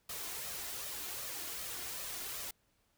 white noise with flanger, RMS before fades -42 dBFS, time 0.09-2.51 s, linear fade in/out 5 ms, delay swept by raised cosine 1.6 to 2.9 ms, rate 2.6 Hz, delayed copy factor +0.5, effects pink hiss -75 dBFS RMS until 2.97 s

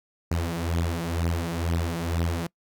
sawtooth beating tone pair, 83.1 / 85.2 Hz, E2 / F2, +15 / -42 cents, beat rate 2.1 Hz, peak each -24 dBFS, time 0.31-2.47 s, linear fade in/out 5 ms, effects noise-tail reverb RT60 0.1 s tail -25 dB re dry

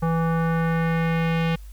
square tone with low-pass filter sweep, 164.81 Hz, E3, in tune, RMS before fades -22 dBFS, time 0.02-1.56 s, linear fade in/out 10 ms, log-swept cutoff 1100 to 2900 Hz, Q 2, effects added 50 Hz sine -37 dBFS peak until 1.72 s + white hiss -56 dBFS RMS until 1.72 s

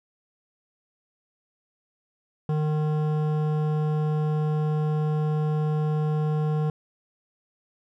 sine tone with hard clipping, 152.8 Hz, D#3, 31 cents flat, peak -24 dBFS, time 2.49-6.7 s, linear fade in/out 2 ms, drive 13 dB, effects none

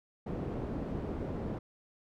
white low-pass noise, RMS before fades -37 dBFS, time 0.26-1.59 s, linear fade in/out 10 ms, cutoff 340 Hz, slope 12 dB/octave, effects none

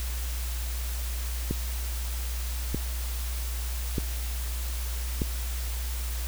click train, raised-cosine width 3 ms, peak -14 dBFS, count 4, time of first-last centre 1.51-5.218 s, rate 0.809 Hz, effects added 60 Hz sine -29 dBFS peak until 6.27 s + white hiss -39 dBFS RMS until 6.27 s

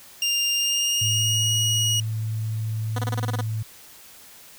25% pulse tone with pitch glide, 2800 to 2895 Hz, F7 to F#7, +4 to -38 cents, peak -17 dBFS, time 0.22-2 s, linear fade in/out 2 ms, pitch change +58 cents, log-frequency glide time 0.55-1.54 s
sine tone, 110 Hz, A2, in tune, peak -24 dBFS, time 1.01-3.63 s, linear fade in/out 10 ms
10% pulse tone bursts, 246.9 Hz, B3, in tune, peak -18 dBFS, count 9, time 2.96-3.411 s, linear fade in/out 5 ms, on 27 ms, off 26 ms
effects white hiss -47 dBFS RMS until 4.58 s

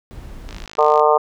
brown noise, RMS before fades -34 dBFS, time 0.11-0.66 s, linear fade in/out 0 ms
click train, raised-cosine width 0.2 ms, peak -18 dBFS, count 28, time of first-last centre 0.49-0.996 s, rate 53.4 Hz
harmonic tone, 151.1 Hz, D3, 50 cents sharp, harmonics 3 / 4 / 5 / 6 / 7 / 8, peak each -16 / -17 / -18 / -19 / -19 / -20 dBFS, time 0.78-1.18 s, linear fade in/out 10 ms
effects none

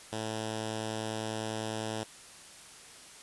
5% pulse tone with notch filter, 110 Hz, A2, in tune, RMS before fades -36 dBFS, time 0.12-2.04 s, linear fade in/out 10 ms, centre 1200 Hz, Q 1.7, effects white hiss -51 dBFS RMS until 3.22 s + resampled to 24000 Hz

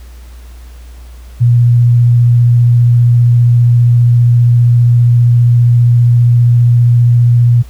sine tone with vibrato, 120 Hz, B2, 49 cents flat, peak -4 dBFS, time 1.4-7.63 s, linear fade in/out 20 ms, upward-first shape square, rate 15 Hz, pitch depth 9 cents each way, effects added 60 Hz sine -29 dBFS peak until 7.69 s + pink hiss -44 dBFS RMS until 7.69 s

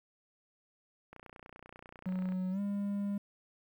click train, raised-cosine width 0.5 ms, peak -34 dBFS, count 37, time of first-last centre 1.13-2.322 s, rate 30.2 Hz
triangle tone with pitch glide, 185 to 201.7 Hz, F#3 to G3, 0 to +50 cents, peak -30 dBFS, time 2.06-3.18 s, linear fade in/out 5 ms, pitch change +150 cents, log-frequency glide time 2.51-2.6 s
effects 11-bit

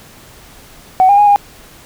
sine tone with pitch steps, 750 / 807 / 826 / 813 Hz, F#5 / G#5 / G#5 / G#5, +23 / -50 / -10 / -37 cents, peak -4 dBFS, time 1-1.36 s, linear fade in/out 0 ms, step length 90 ms, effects tanh soft clip ceiling 0 dBFS + pink hiss -40 dBFS RMS until 1.85 s

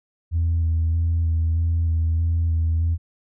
sine tone with vibrato, 82.41 Hz, E2, in tune, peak -16 dBFS, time 0.31-2.98 s, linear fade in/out 50 ms, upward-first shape square, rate 1.6 Hz, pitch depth 18 cents each way, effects tanh soft clip ceiling -15 dBFS

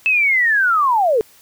sine linear sweep, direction down, 2637 to 413.6 Hz, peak -12 dBFS, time 0.06-1.21 s, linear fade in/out 0 ms, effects white hiss -49 dBFS RMS until 1.41 s

